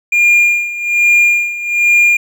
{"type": "tone with tremolo", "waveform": "triangle", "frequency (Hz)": 2411, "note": "D7", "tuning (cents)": 45, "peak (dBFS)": -4, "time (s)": [0.12, 2.17], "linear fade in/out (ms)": 5, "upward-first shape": "sine", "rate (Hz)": 1.2, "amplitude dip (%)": 80, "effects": []}